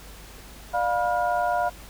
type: tone cluster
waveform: sine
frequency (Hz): 598 / 707 / 975 / 1422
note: D5 / F5 / B5 / F6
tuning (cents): +31 / +21 / -23 / +31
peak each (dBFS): -29 / -23 / -29 / -31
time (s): 0.73-1.7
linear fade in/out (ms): 20
effects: added 50 Hz sine -46 dBFS peak until 1.89 s + pink hiss -46 dBFS RMS until 1.89 s